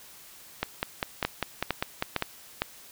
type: two click trains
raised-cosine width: 0.3 ms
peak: -10 / -9 dBFS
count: 9 / 4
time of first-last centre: 0.63-2.224 / 1.25-2.62 s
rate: 5.02 / 2.19 Hz
effects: white hiss -50 dBFS RMS until 2.91 s